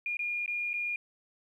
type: tone with dropouts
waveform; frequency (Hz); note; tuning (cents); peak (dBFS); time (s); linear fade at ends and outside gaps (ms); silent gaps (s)
sine; 2423; D#7; -47; -30; 0.06-0.96; 2; 0.17-0.192 / 0.461-0.478 / 0.733-0.739
effects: 11-bit